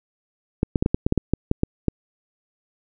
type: clicks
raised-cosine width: 3 ms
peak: -5 dBFS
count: 12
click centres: 0.631 / 0.758 / 0.825 / 0.861 / 0.945 / 1.065 / 1.124 / 1.177 / 1.336 / 1.514 / 1.634 / 1.883 s
effects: none